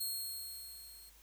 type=tone with level ramp; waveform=10% pulse; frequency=4258 Hz; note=C8; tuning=30 cents sharp; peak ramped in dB=-28 to -48 dBFS; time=0-1.1 s; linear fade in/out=10 ms; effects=added 50 Hz sine -63 dBFS peak until 1.22 s + white hiss -63 dBFS RMS until 1.22 s